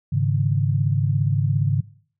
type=chord; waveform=sine; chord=Ab suspended fourth; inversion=none; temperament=just; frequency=103.83 / 138.43 / 155.74 Hz; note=Ab2 / Db3 / Eb3; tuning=0 / -2 / +2 cents; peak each=-22 / -20 / -25 dBFS; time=0.12-1.81 s; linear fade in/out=10 ms; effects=noise-tail reverb RT60 0.5 s tail -19 dB re dry